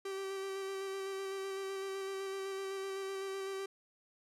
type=tone with vibrato; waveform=45% pulse; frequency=388 Hz; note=G4; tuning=18 cents flat; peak=-38 dBFS; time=0.05-3.66 s; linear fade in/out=5 ms; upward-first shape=square; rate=7.9 Hz; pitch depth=13 cents each way; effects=low-pass 11000 Hz 12 dB/octave